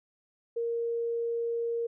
sine tone, 466.2 Hz, A#4, in tune, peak -28 dBFS, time 0.56-1.87 s, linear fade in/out 10 ms, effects none

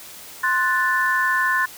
sine chord, F# diminished, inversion second, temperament equal, 1046.5 / 1480 / 1760 Hz, C6 / F#6 / A6, 0 / 0 / 0 cents, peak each -22 / -23 / -20 dBFS, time 0.43-1.66 s, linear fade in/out 10 ms, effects white hiss -40 dBFS RMS until 1.77 s + high-pass 60 Hz 12 dB/octave

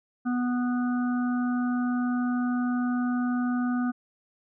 harmonic tone, 246.6 Hz, B3, 2 cents flat, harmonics 1 / 3 / 5 / 6, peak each -24 / -38 / -38 / -39 dBFS, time 0.25-3.92 s, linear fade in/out 20 ms, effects none

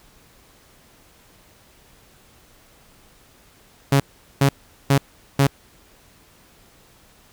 sawtooth tone bursts, 138.59 Hz, C#3, in tune, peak -9 dBFS, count 4, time 3.92-5.47 s, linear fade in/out 5 ms, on 80 ms, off 410 ms, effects pink hiss -53 dBFS RMS until 7.32 s

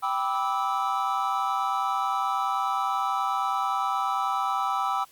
triangle chord, E minor seventh, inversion first, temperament equal with one note detuned, 784 / 987.8 / 1174.7 / 1304.1 Hz, G5 / B5 / D6 / E6, 0 / 0 / 0 / -19 cents, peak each -27 / -29 / -29 / -27 dBFS, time 0.02-5.05 s, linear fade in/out 20 ms, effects white hiss -56 dBFS RMS until 5.11 s + Opus 32 kbps

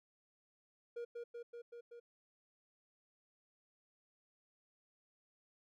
triangle tone with echo, 473.8 Hz, A#4, 28 cents sharp, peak -39 dBFS, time 0.96-1.05 s, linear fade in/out 10 ms, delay 190 ms, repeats 5, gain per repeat -2 dB, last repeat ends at 2 s, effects none

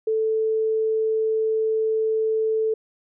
sine tone, 440 Hz, A4, in tune, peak -19 dBFS, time 0.07-2.74 s, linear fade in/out 5 ms, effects none

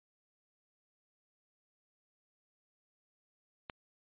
click, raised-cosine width 0.3 ms, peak -24 dBFS, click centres 3.698 s, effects resampled to 8000 Hz

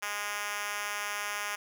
5% pulse tone with high-pass filter, 206 Hz, G#3, 14 cents flat, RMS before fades -35 dBFS, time 0.02-1.56 s, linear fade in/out 10 ms, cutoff 960 Hz, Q 0.73, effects none

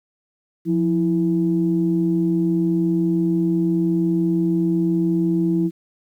sine tone pair together, 174.61 / 328.8 Hz, F3 / E4, 0 / -4 cents, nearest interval major seventh, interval 1096 cents, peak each -19 / -18 dBFS, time 0.65-5.71 s, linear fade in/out 50 ms, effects tanh soft clip ceiling -8 dBFS + 9-bit

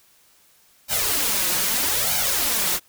white noise with flanger, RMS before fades -22 dBFS, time 0.88-2.8 s, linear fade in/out 50 ms, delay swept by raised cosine 1.3 to 5.6 ms, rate 0.79 Hz, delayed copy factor +0.85, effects white hiss -57 dBFS RMS until 2.88 s

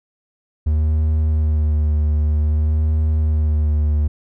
triangle tone with vibrato, 76.3 Hz, D#2, 33 cents flat, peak -12 dBFS, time 0.66-4.08 s, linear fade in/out 10 ms, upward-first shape sine, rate 0.53 Hz, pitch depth 33 cents each way, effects none

